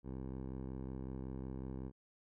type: tone with low-pass filter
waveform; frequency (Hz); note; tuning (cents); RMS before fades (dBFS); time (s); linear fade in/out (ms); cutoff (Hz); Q
10% pulse; 65.41; C2; 0; -44; 0.03-1.92; 50; 620; 0.56
effects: none